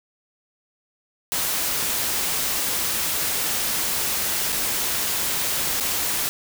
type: noise with dropouts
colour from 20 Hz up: white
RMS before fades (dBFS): -24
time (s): 1.32-6.29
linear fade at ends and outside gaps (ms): 0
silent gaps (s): 4.522-4.526 / 5.801-5.807
effects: none